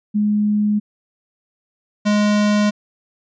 sine / square tone pair in turn, 209.2 / 208.3 Hz, G#3 / G#3, +13 / +5 cents, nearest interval unison, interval 8 cents, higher first, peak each -14 dBFS, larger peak neither, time 0.14-0.8 / 2.05-2.71 s, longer neither, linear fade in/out 20 ms, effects resampled to 16000 Hz

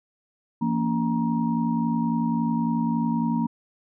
sine tone cluster, 168.5 / 232.1 / 283 / 944 Hz, E3 / A#3 / C#4 / A#5, +38 / -7 / +36 / +22 cents, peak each -28 / -23 / -30 / -31 dBFS, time 0.61-3.47 s, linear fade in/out 10 ms, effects none

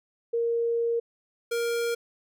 sine / square tone pair in turn, 466.2 / 468.8 Hz, A#4 / A#4, 0 / +10 cents, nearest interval unison, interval 10 cents, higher second, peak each -23 / -26 dBFS, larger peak first, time 0.33-1 / 1.51-1.95 s, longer first, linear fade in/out 10 ms, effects none

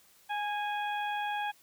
harmonic tone with a mistuned harmonic, 830.6 Hz, G#5, in tune, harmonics 1 / 2 / 3 / 4, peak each -32 / -38 / -42 / -44 dBFS, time 0.29-1.52 s, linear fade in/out 20 ms, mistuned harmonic 2, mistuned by -19 cents, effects white hiss -62 dBFS RMS until 1.62 s

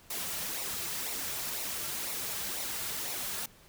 white noise with flanger, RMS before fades -36 dBFS, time 0.1-3.46 s, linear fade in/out 5 ms, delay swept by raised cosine 0.61 to 4.01 ms, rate 2 Hz, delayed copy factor -0.55, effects pink hiss -58 dBFS RMS until 3.68 s

